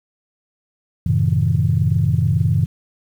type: chord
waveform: sine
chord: F# diminished seventh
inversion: none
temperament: just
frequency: 92.5 / 111 / 133.2 / 159.84 Hz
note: F#2 / A2 / C3 / Eb3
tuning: 0 / +16 / +31 / +47 cents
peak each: -19 dBFS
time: 1.06-2.66 s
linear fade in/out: 5 ms
effects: tanh soft clip ceiling -4 dBFS + 8-bit